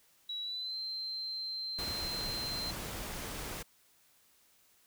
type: tone with pitch glide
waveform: sine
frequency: 3900 to 4122 Hz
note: B7 to C8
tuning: -23 to -27 cents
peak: -36 dBFS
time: 0.29-2.71 s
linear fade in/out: 5 ms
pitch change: +96 cents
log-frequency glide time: 0.42-0.77 s
type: noise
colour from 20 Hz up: pink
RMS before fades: -41 dBFS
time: 1.78-3.63 s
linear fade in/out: 10 ms
effects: white hiss -67 dBFS RMS until 4.86 s